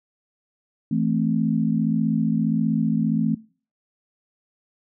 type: chord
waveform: sine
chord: A minor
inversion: second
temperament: equal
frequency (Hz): 164.81 / 220 / 261.6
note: E3 / A3 / C4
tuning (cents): 0 / 0 / 0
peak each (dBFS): -24 / -22 / -25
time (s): 0.91-3.35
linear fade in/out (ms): 5
effects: noise-tail reverb RT60 0.4 s tail -21 dB re dry